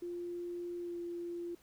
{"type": "tone with pitch glide", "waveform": "sine", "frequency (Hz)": [349.2, 345.4], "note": ["F4", "F4"], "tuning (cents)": [0, -19], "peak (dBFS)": -38, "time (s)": [0.02, 1.55], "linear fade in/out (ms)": 5, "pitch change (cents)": -19, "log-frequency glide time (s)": [0.81, 0.95], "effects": ["pink hiss -66 dBFS RMS until 1.62 s"]}